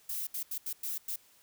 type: noise bursts at uneven times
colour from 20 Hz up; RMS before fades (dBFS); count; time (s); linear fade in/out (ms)
violet; -36; 6; 0.09-0.27 / 0.34-0.43 / 0.51-0.58 / 0.66-0.73 / 0.83-0.98 / 1.08-1.16; 5
effects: white hiss -63 dBFS RMS until 1.42 s